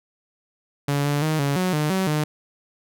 sawtooth tone with pitch steps, 142.6 / 144.8 / 156.2 / 141 / 183.8 / 151.1 / 189.6 / 151.5 Hz, C#3 / D3 / D#3 / C#3 / F#3 / D3 / F#3 / D#3, +49 / -24 / +7 / +30 / -11 / +50 / +43 / -46 cents, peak -16 dBFS, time 0.88-2.24 s, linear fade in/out 5 ms, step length 170 ms, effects none

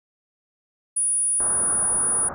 sine tone, 9740 Hz, D#9, 38 cents flat, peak -19 dBFS, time 0.96-2.29 s, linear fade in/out 10 ms
white low-pass noise, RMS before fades -34 dBFS, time 1.4-2.34 s, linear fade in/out 0 ms, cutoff 1500 Hz, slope 48 dB/octave
effects none

